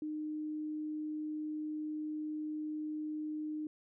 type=tone; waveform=sine; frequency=305.9 Hz; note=D#4; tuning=29 cents flat; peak=-36 dBFS; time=0.02-3.67 s; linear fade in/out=2 ms; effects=none